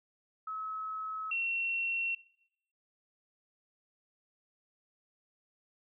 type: tone pair in turn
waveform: sine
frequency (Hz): 1288 / 2722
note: E6 / F7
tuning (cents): -41 / -45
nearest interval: octave + minor second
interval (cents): 1296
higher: second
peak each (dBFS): -36 / -30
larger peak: second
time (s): 0.47-1.31 / 1.31-2.15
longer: neither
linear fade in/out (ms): 5
effects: noise-tail reverb RT60 0.7 s tail -18 dB re dry